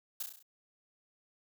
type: noise with echo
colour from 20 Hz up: blue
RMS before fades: -37 dBFS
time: 0.2-0.23 s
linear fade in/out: 5 ms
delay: 33 ms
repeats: 6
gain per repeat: -4 dB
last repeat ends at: 0.428 s
effects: none